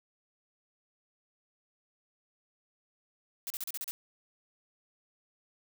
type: noise bursts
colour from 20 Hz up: blue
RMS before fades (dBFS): -37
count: 7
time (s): 3.47-3.91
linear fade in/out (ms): 0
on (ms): 32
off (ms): 36
effects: none